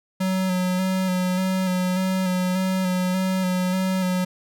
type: tone with vibrato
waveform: square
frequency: 185.2 Hz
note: F#3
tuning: 2 cents sharp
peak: -21 dBFS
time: 0.2-4.25 s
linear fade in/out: 10 ms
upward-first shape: square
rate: 1.7 Hz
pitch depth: 23 cents each way
effects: none